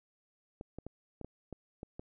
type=clicks; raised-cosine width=2 ms; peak=-29 dBFS; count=8; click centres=0.611 / 0.786 / 0.866 / 1.213 / 1.246 / 1.527 / 1.831 / 1.995 s; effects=none